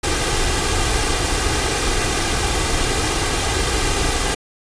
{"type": "noise with comb filter", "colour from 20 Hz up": "pink", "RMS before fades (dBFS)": -19, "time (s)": [0.03, 4.35], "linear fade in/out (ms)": 10, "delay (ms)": 2.5, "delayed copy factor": 0.55, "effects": ["resampled to 22050 Hz"]}